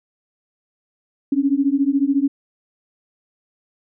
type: beating tone pair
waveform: sine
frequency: 271 / 285 Hz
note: C#4 / C#4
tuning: -39 / +48 cents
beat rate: 14 Hz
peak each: -18 dBFS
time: 1.32-2.28 s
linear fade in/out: 5 ms
effects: none